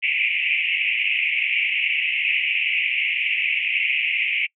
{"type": "band-pass noise", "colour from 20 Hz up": "white", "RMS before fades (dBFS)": -22, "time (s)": [0.02, 4.47], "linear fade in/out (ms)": 20, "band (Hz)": [2100, 2800], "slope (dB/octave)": 96, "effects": ["noise-tail reverb RT60 0.1 s tail -26 dB re dry"]}